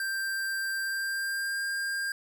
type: tone with pitch glide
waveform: square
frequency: 1577 to 1601.8 Hz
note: G6 to G6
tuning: +10 to +37 cents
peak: -30 dBFS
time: 0-2.12 s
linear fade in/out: 2 ms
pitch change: +27 cents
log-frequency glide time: 0.81-1.64 s
effects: none